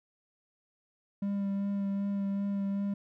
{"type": "tone with vibrato", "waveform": "triangle", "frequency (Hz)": 199, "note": "G3", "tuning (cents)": 26, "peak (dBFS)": -27, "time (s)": [1.22, 2.94], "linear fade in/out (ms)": 5, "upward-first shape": "sine", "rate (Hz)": 2.6, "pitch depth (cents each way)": 15, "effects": []}